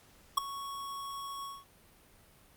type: tone with ADSR envelope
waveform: square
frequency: 1108.7 Hz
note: C#6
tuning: in tune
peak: -21 dBFS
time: 0.37-1.65 s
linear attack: 9 ms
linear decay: 7 ms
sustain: -18 dB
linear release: 200 ms
effects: pink hiss -61 dBFS RMS until 2.56 s + Opus 48 kbps